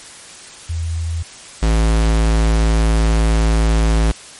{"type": "tone pair in turn", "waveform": ["sine", "square"], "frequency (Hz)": [82.41, 55], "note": ["E2", "A1"], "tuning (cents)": [0, 0], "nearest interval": "perfect fifth", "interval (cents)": 700, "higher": "first", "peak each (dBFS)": [-18, -12], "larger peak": "second", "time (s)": [[0.69, 1.23], [1.62, 4.12]], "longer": "second", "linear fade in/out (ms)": 10, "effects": ["white hiss -37 dBFS RMS until 4.39 s", "MP3 48 kbps"]}